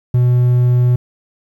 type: tone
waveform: triangle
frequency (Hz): 123.4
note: B2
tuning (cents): -1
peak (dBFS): -7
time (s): 0.14-0.96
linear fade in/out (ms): 5
effects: 8-bit